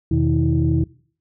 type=tone cluster; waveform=sine; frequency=82.6 / 125.5 / 156.8 / 322.9 Hz; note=E2 / B2 / D#3 / E4; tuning=+4 / +28 / +14 / -36 cents; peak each=-20 dBFS; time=0.11-0.84 s; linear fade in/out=5 ms; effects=noise-tail reverb RT60 0.5 s tail -22 dB re dry + tanh soft clip ceiling -7 dBFS